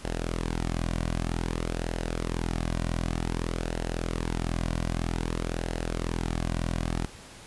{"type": "tone with flanger", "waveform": "sawtooth", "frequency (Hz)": 41.89, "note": "E1", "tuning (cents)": 29, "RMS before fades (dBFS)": -30, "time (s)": [0.04, 7.06], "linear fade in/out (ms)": 10, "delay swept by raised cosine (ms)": [0.85, 2.35], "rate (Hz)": 0.53, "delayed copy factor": -0.5, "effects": ["pink hiss -47 dBFS RMS until 7.46 s", "resampled to 24000 Hz"]}